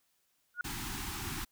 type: tone with exponential growth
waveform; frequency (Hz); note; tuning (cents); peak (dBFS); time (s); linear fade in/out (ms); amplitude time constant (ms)
sine; 1442; F#6; -45; -27; 0.54-0.61; 2; 15
type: band-stop noise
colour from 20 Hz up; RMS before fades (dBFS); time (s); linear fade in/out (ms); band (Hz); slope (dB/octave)
pink; -39; 0.64-1.45; 10; 390 to 760; 96
effects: white hiss -75 dBFS RMS until 1.51 s